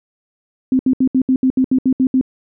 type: tone bursts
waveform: sine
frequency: 260 Hz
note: C4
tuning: 11 cents flat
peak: -10 dBFS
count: 11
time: 0.72-2.212 s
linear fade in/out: 2 ms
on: 72 ms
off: 70 ms
effects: none